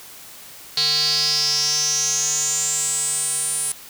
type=tone with band-pass filter sweep; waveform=square; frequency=150 Hz; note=D3; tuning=37 cents sharp; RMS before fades=-21 dBFS; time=0.77-3.72 s; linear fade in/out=2 ms; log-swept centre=4300 to 9800 Hz; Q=9.4; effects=white hiss -41 dBFS RMS until 3.89 s